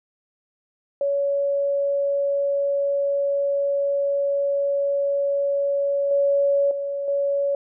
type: tone with level steps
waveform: sine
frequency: 562 Hz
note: C#5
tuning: 24 cents sharp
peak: -19 / -16 / -24 / -19 dBFS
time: 1.01-7.55 s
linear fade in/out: 2 ms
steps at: 6.11 / 6.71 / 7.08 s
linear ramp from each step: 2 ms
effects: none

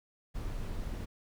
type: noise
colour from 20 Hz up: brown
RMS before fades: -37 dBFS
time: 0.34-1.06 s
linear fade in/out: 20 ms
effects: none

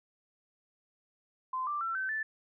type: tone with pitch steps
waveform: sine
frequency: 1032 / 1178.6 / 1346.1 / 1537.3 / 1755.8 Hz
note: C6 / D6 / E6 / G6 / A6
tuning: -24 / +6 / +36 / -34 / -4 cents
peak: -31 dBFS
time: 1.53-2.23 s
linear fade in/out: 5 ms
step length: 140 ms
effects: none

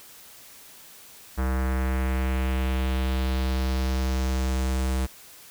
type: tone with low-pass filter sweep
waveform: square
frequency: 65 Hz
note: C2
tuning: 11 cents flat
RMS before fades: -25 dBFS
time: 1.37-5.07 s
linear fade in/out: 20 ms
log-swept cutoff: 1500 to 9900 Hz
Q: 1.8
effects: white hiss -48 dBFS RMS until 5.5 s

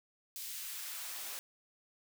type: noise with high-pass filter sweep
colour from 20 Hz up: white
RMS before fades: -43 dBFS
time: 0.36-1.39 s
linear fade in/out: 0 ms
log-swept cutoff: 3200 to 410 Hz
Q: 0.71
effects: none

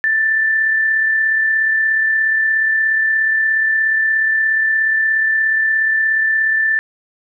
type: tone with amplitude modulation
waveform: sine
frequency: 1768 Hz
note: A6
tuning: 8 cents sharp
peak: -11 dBFS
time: 0.04-6.79 s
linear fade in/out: 0 ms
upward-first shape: sine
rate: 36.9 Hz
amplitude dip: 30%
effects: none

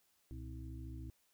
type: harmonic tone with a mistuned harmonic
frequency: 64.4 Hz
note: C2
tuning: 27 cents flat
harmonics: 1 / 2 / 4 / 5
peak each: -46 / -49 / -55 / -54 dBFS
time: 0.31-1.1 s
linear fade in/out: 0 ms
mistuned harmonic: 2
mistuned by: -150 cents
effects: white hiss -75 dBFS RMS until 1.33 s

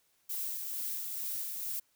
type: noise with tremolo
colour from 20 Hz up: violet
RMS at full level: -36 dBFS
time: 0.29-1.8 s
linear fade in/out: 10 ms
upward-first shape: sine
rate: 2.2 Hz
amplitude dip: 30%
effects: white hiss -72 dBFS RMS until 1.95 s

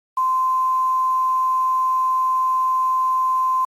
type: tone with quantisation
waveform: sine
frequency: 1036 Hz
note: C6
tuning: 17 cents flat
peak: -16 dBFS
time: 0.17-3.65 s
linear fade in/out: 5 ms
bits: 7
effects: AAC 64 kbps

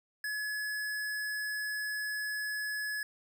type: tone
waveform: square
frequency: 1700 Hz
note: G#6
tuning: 40 cents sharp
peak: -34 dBFS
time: 0.24-3.03 s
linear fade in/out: 2 ms
effects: none

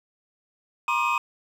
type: tone cluster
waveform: triangle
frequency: 955 / 1066 / 1205 / 2522 Hz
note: A#5 / C6 / D6 / D#7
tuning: +42 / +32 / +44 / +23 cents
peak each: -25 dBFS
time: 0.88-1.18 s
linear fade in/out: 2 ms
effects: tanh soft clip ceiling -9 dBFS

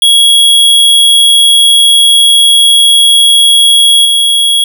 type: tone with level steps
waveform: square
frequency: 3322 Hz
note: G#7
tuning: in tune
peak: -3 / -6 dBFS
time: 0.02-4.64 s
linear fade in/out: 2 ms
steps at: 4.05 s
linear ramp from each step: 2 ms
effects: none

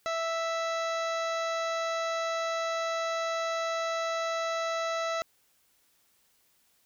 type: harmonic tone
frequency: 659.3 Hz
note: E5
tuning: in tune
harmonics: 1 / 2 / 3 / 4 / 5 / 6 / 7 / 8 / 9 / 10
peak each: -31 / -33 / -39 / -44 / -49 / -42 / -53 / -50 / -51 / -48 dBFS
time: 0.06-5.22 s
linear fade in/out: 0 ms
effects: white hiss -68 dBFS RMS until 6.85 s

